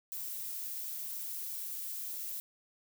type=noise; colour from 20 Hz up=violet; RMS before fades=-40 dBFS; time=0.12-2.4 s; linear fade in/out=0 ms; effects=none